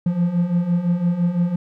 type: beating tone pair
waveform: triangle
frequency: 170.4 / 176.3 Hz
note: F3 / F3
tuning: -42 / +17 cents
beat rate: 5.9 Hz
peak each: -21 / -16 dBFS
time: 0.06-1.56 s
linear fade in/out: 5 ms
effects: none